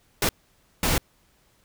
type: noise bursts at uneven times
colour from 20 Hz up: pink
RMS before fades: -22 dBFS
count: 2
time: 0.22-0.29 / 0.83-0.98 s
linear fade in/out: 2 ms
effects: pink hiss -63 dBFS RMS until 1.64 s